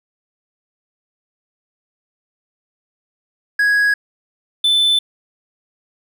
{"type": "tone pair in turn", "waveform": "triangle", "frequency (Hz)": [1661.2, 3520], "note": ["G#6", "A7"], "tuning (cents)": [0, 0], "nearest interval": "octave + minor second", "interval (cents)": 1300, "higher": "second", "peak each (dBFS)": -10, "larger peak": "neither", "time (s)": [[3.59, 3.94], [4.64, 4.99]], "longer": "neither", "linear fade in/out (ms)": 5, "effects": []}